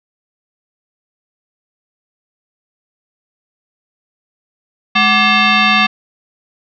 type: tone with frequency modulation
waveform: sine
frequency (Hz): 748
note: F#5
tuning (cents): +19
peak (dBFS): -8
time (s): 4.95-5.87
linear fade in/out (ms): 10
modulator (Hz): 959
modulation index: 3.1
effects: none